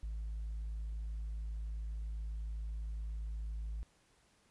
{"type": "tone with tanh clipping", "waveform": "triangle", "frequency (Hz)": 53.8, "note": "A1", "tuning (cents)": -38, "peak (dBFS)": -38, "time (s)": [0.03, 3.83], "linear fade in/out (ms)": 0, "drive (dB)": 6, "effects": ["pink hiss -70 dBFS RMS until 4.5 s", "resampled to 24000 Hz"]}